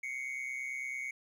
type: tone pair together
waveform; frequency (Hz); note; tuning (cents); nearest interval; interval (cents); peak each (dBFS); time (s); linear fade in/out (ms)
triangle; 2100 / 2229; C7 / C#7; +6 / +9; minor second; 103; -40 / -36; 0.03-1.11; 5
effects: 12-bit